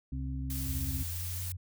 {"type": "harmonic tone", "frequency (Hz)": 66.2, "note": "C2", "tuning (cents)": 21, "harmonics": [1, 2, 4], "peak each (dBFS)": [-35, -38, -41], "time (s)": [0.12, 1.03], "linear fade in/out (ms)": 5}
{"type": "noise", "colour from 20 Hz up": "blue", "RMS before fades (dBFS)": -40, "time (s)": [0.5, 1.52], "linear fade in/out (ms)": 2}
{"type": "tone with pitch glide", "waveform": "sine", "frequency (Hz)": [82.41, 90.39], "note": ["E2", "F#2"], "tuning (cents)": [0, -40], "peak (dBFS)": -36, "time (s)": [0.66, 1.57], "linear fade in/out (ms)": 10, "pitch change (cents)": 160, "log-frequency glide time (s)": [0.94, 1.43]}
{"effects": []}